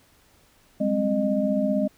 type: tone cluster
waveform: sine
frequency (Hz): 190.4 / 205.8 / 263.7 / 612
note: F#3 / G#3 / C4 / D#5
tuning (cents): +50 / -16 / +14 / -29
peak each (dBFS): -33 / -24 / -26 / -25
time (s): 0.8-1.88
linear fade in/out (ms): 10
effects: pink hiss -59 dBFS RMS until 1.97 s